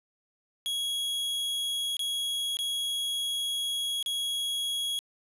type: tone with dropouts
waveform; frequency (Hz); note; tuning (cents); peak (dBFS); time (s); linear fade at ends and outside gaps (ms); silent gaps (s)
45% pulse; 3322; G#7; 0; -28; 0.66-4.99; 0; 1.968-1.993 / 2.57-2.589 / 4.027-4.061
effects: resampled to 32000 Hz + 10-bit